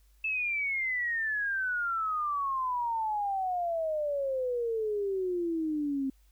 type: exponential sweep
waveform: sine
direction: down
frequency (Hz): 2637 to 264.5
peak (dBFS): -28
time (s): 0.24-6.1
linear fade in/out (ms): 5
effects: added 50 Hz sine -59 dBFS peak until 6.31 s + white hiss -71 dBFS RMS until 6.31 s